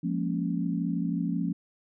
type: chord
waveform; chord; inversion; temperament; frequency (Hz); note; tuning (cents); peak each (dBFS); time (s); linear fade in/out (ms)
sine; Bb minor seventh; second; equal; 174.61 / 207.7 / 233.1 / 277.2; F3 / Ab3 / Bb3 / Db4; 0 / 0 / 0 / 0; -29 / -35 / -33 / -32; 0.03-1.53; 10
effects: none